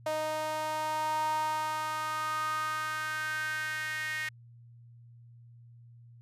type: tone with high-pass filter sweep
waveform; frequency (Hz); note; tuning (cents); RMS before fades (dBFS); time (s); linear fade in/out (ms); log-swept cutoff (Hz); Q
sawtooth; 310; D#4; -6; -33; 0.06-4.29; 5; 690 to 1900; 6.1
effects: added 118 Hz sine -51 dBFS peak until 6.21 s + resampled to 32000 Hz